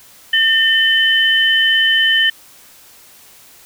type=tone pair together; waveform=sine; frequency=1808 / 3041 Hz; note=A6 / F#7; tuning=+47 / +47 cents; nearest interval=major sixth; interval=900 cents; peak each=-13 dBFS; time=0.33-2.3 s; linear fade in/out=5 ms; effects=white hiss -44 dBFS RMS until 3.65 s